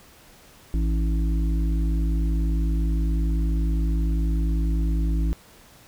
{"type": "harmonic tone with a mistuned harmonic", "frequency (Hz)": 55, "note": "A1", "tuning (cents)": 0, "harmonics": [1, 3, 5, 6], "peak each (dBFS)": [-20, -30, -34, -36], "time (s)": [0.74, 5.33], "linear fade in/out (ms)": 0, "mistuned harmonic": 6, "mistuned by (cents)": -26, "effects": ["pink hiss -51 dBFS RMS until 5.87 s"]}